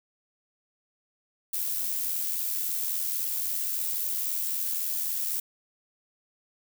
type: noise with amplitude modulation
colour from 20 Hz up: violet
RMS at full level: -28 dBFS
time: 1.53-5.4 s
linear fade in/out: 5 ms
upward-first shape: sine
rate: 83.7 Hz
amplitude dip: 40%
effects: none